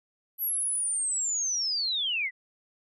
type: linear sweep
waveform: sine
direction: down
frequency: 11840 to 1920 Hz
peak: -26 dBFS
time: 0.38-2.31 s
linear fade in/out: 50 ms
effects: none